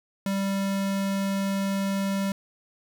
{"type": "tone", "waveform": "square", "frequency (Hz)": 196, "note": "G3", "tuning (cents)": 0, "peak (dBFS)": -25, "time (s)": [0.26, 2.32], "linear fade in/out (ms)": 2, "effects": ["10-bit"]}